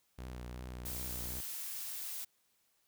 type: tone with vibrato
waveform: sawtooth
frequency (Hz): 61.74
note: B1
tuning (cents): 0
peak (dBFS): -39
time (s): 0.18-1.41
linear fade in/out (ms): 10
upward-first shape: triangle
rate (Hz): 2.7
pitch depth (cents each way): 37
type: noise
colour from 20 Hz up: blue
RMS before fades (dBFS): -42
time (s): 0.85-2.25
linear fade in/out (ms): 10
effects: white hiss -75 dBFS RMS until 2.87 s